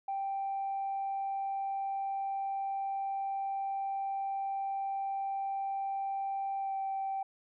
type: tone with pitch glide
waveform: sine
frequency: 784 to 777.7 Hz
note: G5 to G5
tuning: 0 to -14 cents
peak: -31 dBFS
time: 0.08-7.23 s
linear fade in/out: 5 ms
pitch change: -14 cents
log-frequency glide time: 6.59-6.74 s
effects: tanh soft clip ceiling -28 dBFS